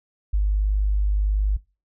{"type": "tone", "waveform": "sine", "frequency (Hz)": 50.7, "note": "G#1", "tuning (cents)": -41, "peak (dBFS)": -17, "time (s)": [0.33, 1.57], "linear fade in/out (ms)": 10, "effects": ["noise-tail reverb RT60 0.3 s tail -22 dB re dry"]}